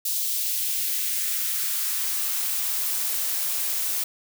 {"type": "noise with high-pass filter sweep", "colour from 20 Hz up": "blue", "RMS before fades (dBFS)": -26, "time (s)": [0.05, 4.04], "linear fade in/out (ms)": 5, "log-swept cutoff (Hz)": [3900, 270], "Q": 1.1, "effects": []}